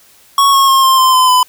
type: tone with pitch steps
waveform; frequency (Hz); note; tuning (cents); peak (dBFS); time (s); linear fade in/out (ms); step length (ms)
square; 1108.7 / 1090.9 / 1073.4 / 1056.2 / 1039.2 / 1022.6 / 1006.2; C#6 / C#6 / C6 / C6 / C6 / C6 / B5; 0 / -28 / +44 / +16 / -12 / -40 / +32; -7; 0.38-1.43; 2; 150
effects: white hiss -46 dBFS RMS until 1.48 s